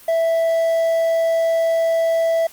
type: tone with quantisation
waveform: triangle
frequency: 659.3 Hz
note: E5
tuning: in tune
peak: -13 dBFS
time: 0.08-2.47 s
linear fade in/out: 5 ms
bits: 7
effects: white hiss -45 dBFS RMS until 2.52 s + Opus 32 kbps